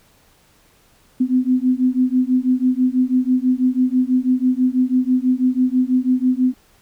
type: beating tone pair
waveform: sine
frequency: 251.5 / 257.6 Hz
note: B3 / C4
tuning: +32 / -27 cents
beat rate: 6.1 Hz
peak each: -17 dBFS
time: 1.2-6.54 s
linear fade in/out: 10 ms
effects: pink hiss -55 dBFS RMS until 6.81 s